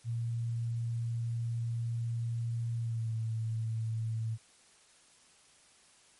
sine tone with pitch glide, 116.54 to 112.25 Hz, A#2 to A2, 0 to +35 cents, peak -31 dBFS, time 0.04-4.38 s, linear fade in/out 50 ms, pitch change -65 cents, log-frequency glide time 2.78-3.12 s, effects white hiss -62 dBFS RMS until 6.19 s + MP3 48 kbps

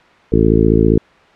harmonic tone, 55 Hz, A1, in tune, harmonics 1 / 2 / 3 / 4 / 5 / 6 / 7 / 8, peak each -17 / -17 / -17 / -17 / -17 / -17 / -17 / -17 dBFS, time 0.32-0.98 s, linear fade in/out 5 ms, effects white hiss -46 dBFS RMS until 1.35 s + low-pass 2000 Hz 12 dB/octave

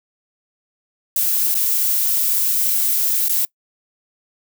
violet noise with dropouts, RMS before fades -18 dBFS, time 1.16-3.45 s, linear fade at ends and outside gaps 2 ms, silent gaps 1.544-1.551 / 3.284-3.294 s, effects noise-tail reverb RT60 0.1 s tail -23 dB re dry

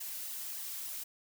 blue noise with flanger, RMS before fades -41 dBFS, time 0-1.04 s, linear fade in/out 10 ms, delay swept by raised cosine 0.99 to 4.49 ms, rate 3.4 Hz, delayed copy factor +0.95, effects none

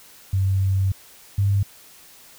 sine tone pair in turn, 96 / 99.57 Hz, G2 / G2, -36 / +28 cents, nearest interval minor second, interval 64 cents, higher second, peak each -17 / -16 dBFS, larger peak second, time 0.33-0.92 / 1.38-1.63 s, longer first, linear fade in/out 5 ms, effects white hiss -48 dBFS RMS until 2.38 s

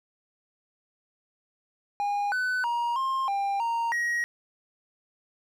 triangle tone with pitch steps, 815 / 1500 / 947 / 1062 / 796 / 928 / 1894 Hz, G#5 / F#6 / A#5 / C6 / G5 / A#5 / A#6, -33 / +23 / +27 / +25 / +26 / -8 / +27 cents, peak -23 dBFS, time 2-4.24 s, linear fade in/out 0 ms, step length 320 ms, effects none

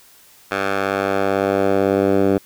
10% pulse tone with band-pass filter sweep, 98 Hz, G2, in tune, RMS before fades -18 dBFS, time 0.51-2.38 s, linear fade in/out 5 ms, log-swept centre 1400 to 350 Hz, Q 1, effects white hiss -49 dBFS RMS until 2.45 s

